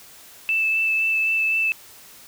sine tone with vibrato, 2637 Hz, E7, in tune, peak -18 dBFS, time 0.49-1.72 s, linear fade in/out 0 ms, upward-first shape sine, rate 3.9 Hz, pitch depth 11 cents each way, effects white hiss -46 dBFS RMS until 2.27 s

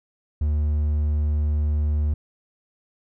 triangle tone, 75 Hz, D2, 37 cents sharp, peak -17 dBFS, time 0.41-2.14 s, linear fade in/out 5 ms, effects none

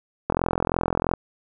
click train, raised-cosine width 1 ms, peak -7 dBFS, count 37, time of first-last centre 0.3-1.137 s, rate 43 Hz, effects none

